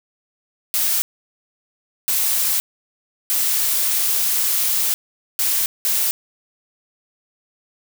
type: noise bursts at uneven times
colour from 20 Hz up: blue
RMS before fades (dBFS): -19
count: 5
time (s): 0.74-1.02 / 2.08-2.6 / 3.3-4.94 / 5.39-5.66 / 5.85-6.11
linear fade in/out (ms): 0
effects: none